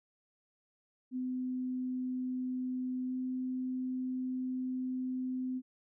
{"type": "tone with pitch glide", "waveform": "sine", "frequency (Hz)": [254.4, 256], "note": ["C4", "C4"], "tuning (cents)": [-48, -38], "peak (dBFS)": -33, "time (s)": [1.11, 5.62], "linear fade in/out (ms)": 50, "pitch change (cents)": 10, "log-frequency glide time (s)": [3.07, 3.13], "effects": []}